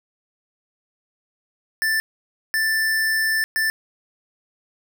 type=tone bursts at uneven times; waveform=square; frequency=1768 Hz; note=A6; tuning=8 cents sharp; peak=-19 dBFS; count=3; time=1.82-2 / 2.54-3.44 / 3.56-3.7 s; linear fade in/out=0 ms; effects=none